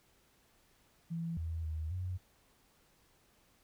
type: tone with pitch steps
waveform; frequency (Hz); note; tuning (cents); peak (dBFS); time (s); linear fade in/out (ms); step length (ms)
sine; 166.5 / 81.8 / 78.8 / 91.3; E3 / E2 / D#2 / F#2; +18 / -13 / +23 / -23; -35; 1.1-2.18; 20; 270
effects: pink hiss -69 dBFS RMS until 3.63 s